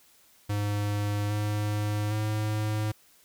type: tone with pitch steps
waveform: square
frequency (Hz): 103.1 / 104.7 / 107.1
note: G#2 / G#2 / A2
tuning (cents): -12 / +15 / -46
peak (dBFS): -27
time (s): 0.49-2.92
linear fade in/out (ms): 10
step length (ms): 810
effects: white hiss -60 dBFS RMS until 3.24 s